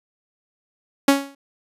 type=tone with exponential decay; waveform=sawtooth; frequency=277.6 Hz; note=C#4; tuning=3 cents sharp; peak=-5 dBFS; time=1.08-1.35 s; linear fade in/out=5 ms; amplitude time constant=57 ms; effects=resampled to 32000 Hz